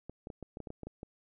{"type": "clicks", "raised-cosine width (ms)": 2, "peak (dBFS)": -29, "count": 11, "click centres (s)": [0.096, 0.271, 0.302, 0.427, 0.571, 0.603, 0.672, 0.704, 0.833, 0.87, 1.031], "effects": []}